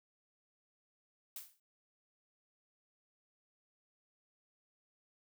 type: noise with exponential decay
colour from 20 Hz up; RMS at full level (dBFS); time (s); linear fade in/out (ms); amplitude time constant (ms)
blue; -42; 1.36-1.6; 2; 51
effects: none